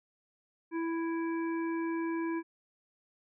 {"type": "harmonic tone", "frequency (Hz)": 330.7, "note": "E4", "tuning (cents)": 6, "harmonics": [1, 3, 5, 7], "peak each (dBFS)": [-31, -41, -45, -48], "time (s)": [0.71, 2.43], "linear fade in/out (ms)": 50, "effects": []}